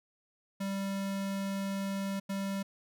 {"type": "tone bursts at uneven times", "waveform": "square", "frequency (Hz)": 196, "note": "G3", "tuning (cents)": 0, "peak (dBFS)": -33, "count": 2, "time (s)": [[0.6, 2.2], [2.29, 2.63]], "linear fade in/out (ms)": 10, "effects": []}